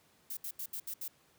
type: noise bursts at uneven times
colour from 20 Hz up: violet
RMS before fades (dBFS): -40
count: 6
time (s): 0.3-0.37 / 0.44-0.51 / 0.59-0.66 / 0.73-0.8 / 0.87-0.94 / 1.01-1.08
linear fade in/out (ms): 5
effects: pink hiss -67 dBFS RMS until 1.38 s + high-pass 100 Hz 12 dB/octave